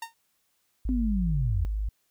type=tone with exponential decay; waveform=sawtooth; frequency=917 Hz; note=A#5; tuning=29 cents flat; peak=-27 dBFS; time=0.02-0.14 s; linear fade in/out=5 ms; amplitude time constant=25 ms
type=tone; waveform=sine; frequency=51.91 Hz; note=G#1; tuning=in tune; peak=-26 dBFS; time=0.85-1.89 s; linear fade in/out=5 ms
type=linear sweep; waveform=sine; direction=down; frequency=261.6 to 75.6 Hz; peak=-25 dBFS; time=0.89-1.65 s; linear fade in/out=0 ms
effects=white hiss -72 dBFS RMS until 2.1 s